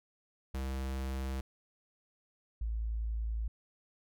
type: tone pair in turn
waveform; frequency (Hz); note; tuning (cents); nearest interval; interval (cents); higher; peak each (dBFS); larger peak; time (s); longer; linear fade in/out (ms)
square / sine; 66.2 / 55.34; C2 / A1; +21 / +11; minor third; 310; first; -35 / -32; second; 0.54-1.41 / 2.61-3.48; neither; 5
effects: none